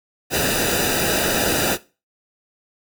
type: noise with comb filter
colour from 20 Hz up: pink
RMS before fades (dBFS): -20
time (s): 0.3-1.78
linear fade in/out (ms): 50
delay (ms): 0.92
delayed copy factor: -0.8
effects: noise-tail reverb RT60 0.3 s tail -18 dB re dry